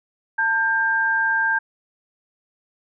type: tone pair together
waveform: sine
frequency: 896 / 1590 Hz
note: A5 / G6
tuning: +31 / +24 cents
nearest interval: minor seventh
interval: 993 cents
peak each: -24 / -18 dBFS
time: 0.38-1.59 s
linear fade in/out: 10 ms
effects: none